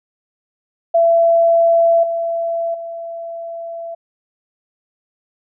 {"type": "tone with level steps", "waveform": "sine", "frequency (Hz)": 671, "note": "E5", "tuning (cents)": 31, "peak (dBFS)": [-9, -17, -25], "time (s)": [0.94, 3.95], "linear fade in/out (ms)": 10, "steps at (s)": [2.03, 2.74], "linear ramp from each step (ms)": 5, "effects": []}